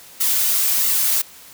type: noise with flanger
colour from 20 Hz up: blue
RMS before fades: -18 dBFS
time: 0.2-1.22 s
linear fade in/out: 10 ms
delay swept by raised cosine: 1.2 to 4 ms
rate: 1.5 Hz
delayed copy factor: -0.55
effects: white hiss -43 dBFS RMS until 1.53 s